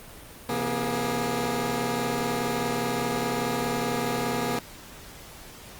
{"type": "tone cluster", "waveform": "15% pulse", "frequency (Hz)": [131.7, 169.6, 238.5, 414.8], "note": ["C3", "E3", "A#3", "G#4"], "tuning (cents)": [12, 50, 40, -2], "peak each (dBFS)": [-27, -30, -22, -25], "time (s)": [0.49, 4.59], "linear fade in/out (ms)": 2, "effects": ["pink hiss -45 dBFS RMS until 5.79 s", "Opus 32 kbps"]}